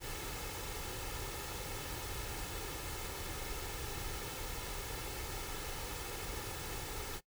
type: noise with comb filter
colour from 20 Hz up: pink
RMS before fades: -42 dBFS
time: 0-7.21 s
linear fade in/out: 50 ms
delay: 2.3 ms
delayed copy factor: +0.55
effects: noise-tail reverb RT60 0.1 s tail -20 dB re dry